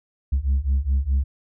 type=beating tone pair; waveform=sine; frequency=65.5 / 70.3 Hz; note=C2 / C#2; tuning=+2 / +25 cents; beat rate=4.8 Hz; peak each=-20 / -19 dBFS; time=0.32-1.24 s; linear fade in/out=10 ms; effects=tanh soft clip ceiling -15 dBFS